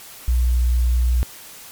sine tone, 60.8 Hz, B1, 26 cents flat, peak -14 dBFS, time 0.28-1.23 s, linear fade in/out 0 ms, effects white hiss -40 dBFS RMS until 1.71 s + MP3 96 kbps

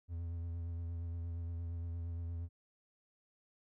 triangle tone with vibrato, 84.6 Hz, E2, 45 cents sharp, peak -36 dBFS, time 0.08-2.49 s, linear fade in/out 50 ms, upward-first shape triangle, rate 8.6 Hz, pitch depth 35 cents each way, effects none

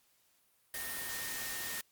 sine tone in noise, 1837 Hz, A#6, 26 cents flat, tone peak -44 dBFS, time 0.74-1.81 s, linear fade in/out 2 ms, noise white, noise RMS -40 dBFS, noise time 0.74-1.81 s, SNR -7 dB, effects white hiss -71 dBFS RMS until 1.91 s + Opus 48 kbps

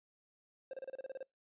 triangle tone bursts, 531 Hz, C5, 25 cents sharp, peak -38 dBFS, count 10, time 0.71-1.229 s, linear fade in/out 2 ms, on 24 ms, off 31 ms, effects noise-tail reverb RT60 0.2 s tail -26 dB re dry + resampled to 8000 Hz

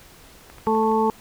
click train, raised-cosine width 0.5 ms, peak -28 dBFS, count 6, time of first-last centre 0.5-0.917 s, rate 12 Hz
harmonic tone, 220.1 Hz, A3, 1 cent sharp, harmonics 1 / 2 / 4 / 5, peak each -23 / -21 / -21 / -28 dBFS, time 0.67-1.1 s, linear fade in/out 0 ms
effects pink hiss -48 dBFS RMS until 1.2 s

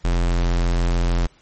square tone, 43.18 Hz, F1, 19 cents flat, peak -17 dBFS, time 0.04-1.27 s, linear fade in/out 10 ms, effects pink hiss -55 dBFS RMS until 1.41 s + MP3 32 kbps

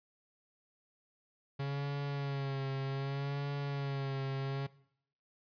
45% pulse tone with vibrato, 138.59 Hz, C#3, in tune, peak -34 dBFS, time 1.59-4.67 s, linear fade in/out 10 ms, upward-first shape sine, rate 0.65 Hz, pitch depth 42 cents each way, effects noise-tail reverb RT60 0.7 s tail -20 dB re dry + resampled to 11025 Hz

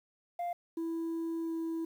sine tone, 698 Hz, F5, 1 cent flat, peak -30 dBFS, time 0.39-0.53 s, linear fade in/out 5 ms
sine tone with pitch glide, 330 to 327.9 Hz, E4 to E4, +2 to -9 cents, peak -30 dBFS, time 0.77-1.85 s, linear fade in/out 5 ms, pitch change -11 cents, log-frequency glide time 1.42-1.52 s
effects tanh soft clip ceiling -32 dBFS + 10-bit

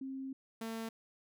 sine / sawtooth tone pair in turn, 266.9 / 225 Hz, C4 / A3, +35 / +39 cents, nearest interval minor third, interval 296 cents, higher first, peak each -39 / -35 dBFS, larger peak second, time 0.01-0.33 / 0.61-0.89 s, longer first, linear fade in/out 5 ms, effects none

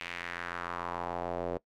square tone with band-pass filter sweep, 43.38 Hz, F1, 11 cents flat, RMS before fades -37 dBFS, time 0-1.58 s, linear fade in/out 10 ms, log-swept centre 2500 to 510 Hz, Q 2.3, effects noise-tail reverb RT60 0.1 s tail -22 dB re dry

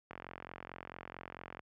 click train, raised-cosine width 0.5 ms, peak -29 dBFS, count 67, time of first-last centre 0.11-1.593 s, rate 44.5 Hz, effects high-pass 60 Hz 12 dB/octave

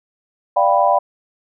sine chord, G dominant seventh, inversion second, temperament equal, 587.3 / 698.5 / 784 / 987.8 Hz, D5 / F5 / G5 / B5, 0 / 0 / 0 / 0 cents, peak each -17 dBFS, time 0.56-0.99 s, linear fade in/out 10 ms, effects none

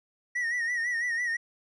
triangle tone with vibrato, 1900 Hz, A#6, 33 cents sharp, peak -25 dBFS, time 0.35-1.37 s, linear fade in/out 10 ms, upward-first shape sine, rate 6 Hz, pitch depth 71 cents each way, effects resampled to 22050 Hz

